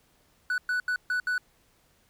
triangle tone bursts at uneven times, 1484 Hz, F#6, 5 cents sharp, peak -23 dBFS, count 5, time 0.5-0.58 / 0.69-0.8 / 0.88-0.96 / 1.1-1.2 / 1.27-1.38 s, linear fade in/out 2 ms, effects pink hiss -65 dBFS RMS until 2.09 s

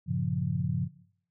sine chord, G half-diminished seventh, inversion none, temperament equal, 98 / 116.54 / 138.59 / 174.61 Hz, G2 / Bb2 / Db3 / F3, 0 / 0 / 0 / 0 cents, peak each -34 / -36 / -30 / -31 dBFS, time 0.06-0.89 s, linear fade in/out 50 ms, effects noise-tail reverb RT60 0.6 s tail -17 dB re dry

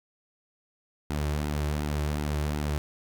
sawtooth tone with flanger, 74.3 Hz, D2, 21 cents sharp, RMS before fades -29 dBFS, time 1.1-2.78 s, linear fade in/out 0 ms, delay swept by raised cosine 1.7 to 4.2 ms, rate 2.7 Hz, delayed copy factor -0.5, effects none

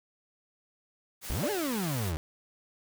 white noise, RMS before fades -40 dBFS, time 1.21-2.13 s, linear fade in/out 50 ms
35% pulse exponential two-way sweep, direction up then down, 46.3 to 440 to 73.3 Hz, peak -28 dBFS, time 1.3-2.17 s, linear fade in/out 0 ms, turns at 1.5 s
sine tone with exponential decay, 589 Hz, D5, 5 cents sharp, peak -27 dBFS, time 1.43-1.67 s, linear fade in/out 5 ms, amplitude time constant 52 ms
effects none

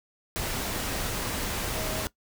sine tone in noise, 632 Hz, D#5, 27 cents sharp, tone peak -38 dBFS, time 1.76-2.03 s, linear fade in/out 0 ms, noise pink, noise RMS -31 dBFS, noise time 0.36-2.07 s, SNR -10 dB, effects noise-tail reverb RT60 0.1 s tail -19 dB re dry

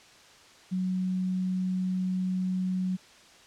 sine tone, 185 Hz, F#3, in tune, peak -26 dBFS, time 0.71-2.97 s, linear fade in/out 20 ms, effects white hiss -54 dBFS RMS until 3.46 s + low-pass 6000 Hz 12 dB/octave

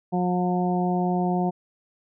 harmonic tone, 179.6 Hz, F3, 49 cents sharp, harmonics 1 / 2 / 3 / 4 / 5, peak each -23 / -28 / -36 / -27 / -34 dBFS, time 0.12-1.51 s, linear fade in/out 20 ms, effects none

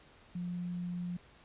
sine tone, 176.5 Hz, F3, 19 cents sharp, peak -35 dBFS, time 0.35-1.17 s, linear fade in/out 5 ms, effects pink hiss -60 dBFS RMS until 1.44 s + resampled to 8000 Hz

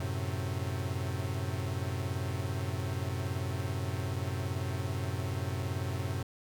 45% pulse chord, F# diminished, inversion none, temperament equal, 92.5 / 110 / 130.81 Hz, F#2 / A2 / C3, 0 / 0 / 0 cents, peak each -35 / -38 / -37 dBFS, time 0-6.23 s, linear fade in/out 5 ms, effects none

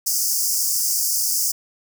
pink high-pass noise, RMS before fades -21 dBFS, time 0.06-1.52 s, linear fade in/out 10 ms, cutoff 4900 Hz, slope 96 dB/octave, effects none

